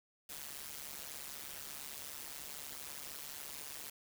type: noise with amplitude modulation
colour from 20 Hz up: white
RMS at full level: -43 dBFS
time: 0.29-3.9 s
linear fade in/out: 5 ms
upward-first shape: sine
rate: 144 Hz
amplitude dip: 90%
effects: none